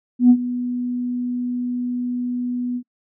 sine tone with ADSR envelope, 246.1 Hz, B3, 6 cents flat, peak -5 dBFS, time 0.19-2.83 s, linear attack 110 ms, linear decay 65 ms, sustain -16 dB, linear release 68 ms, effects noise-tail reverb RT60 0.1 s tail -26 dB re dry + tanh soft clip ceiling -3 dBFS

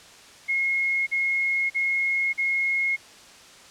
sine tone bursts, 2160 Hz, C#7, 45 cents flat, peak -21 dBFS, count 4, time 0.48-2.966 s, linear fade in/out 20 ms, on 590 ms, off 42 ms, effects white hiss -48 dBFS RMS until 3.7 s + low-pass 7000 Hz 12 dB/octave

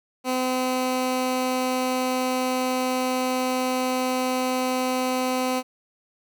15% pulse tone, 255.7 Hz, C4, 40 cents flat, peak -16 dBFS, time 0.24-5.63 s, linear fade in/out 50 ms, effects none

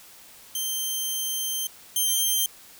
10% pulse tone pair in turn, 3136 / 3149 Hz, G7 / G7, 0 / +7 cents, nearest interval unison, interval 7 cents, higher second, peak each -18 / -13 dBFS, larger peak second, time 0.55-1.67 / 1.96-2.46 s, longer first, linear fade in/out 2 ms, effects white hiss -49 dBFS RMS until 2.79 s

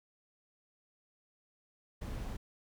brown noise, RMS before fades -40 dBFS, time 2.01-2.37 s, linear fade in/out 10 ms, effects none

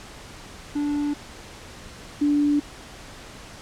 triangle / sine tone pair in turn, 291.6 / 291.6 Hz, D4 / D4, -12 / -12 cents, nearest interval unison, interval 0 cents, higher neither, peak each -20 / -17 dBFS, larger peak second, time 0.75-1.14 / 2.21-2.6 s, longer neither, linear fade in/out 10 ms, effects pink hiss -42 dBFS RMS until 3.61 s + low-pass 8000 Hz 12 dB/octave

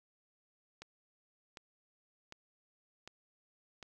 click train, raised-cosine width 0.2 ms, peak -30 dBFS, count 5, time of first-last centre 0.82-3.828 s, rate 1.33 Hz, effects none

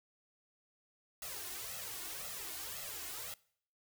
white noise with flanger, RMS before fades -44 dBFS, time 1.22-3.34 s, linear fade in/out 2 ms, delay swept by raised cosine 1.5 to 2.8 ms, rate 1.9 Hz, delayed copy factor +0.95, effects noise-tail reverb RT60 0.6 s tail -22 dB re dry

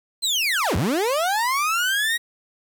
30% pulse linear two-way sweep, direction down then up, 4186 to 69.3 to 1913 Hz, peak -17 dBFS, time 0.22-2.18 s, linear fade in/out 20 ms, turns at 0.76 s, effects 8-bit

